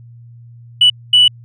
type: tone bursts at uneven times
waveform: sine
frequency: 2960 Hz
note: F#7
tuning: in tune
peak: -4 dBFS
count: 2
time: 0.81-0.9 / 1.13-1.28 s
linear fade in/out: 5 ms
effects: tanh soft clip ceiling -2 dBFS + added 118 Hz sine -36 dBFS peak until 1.44 s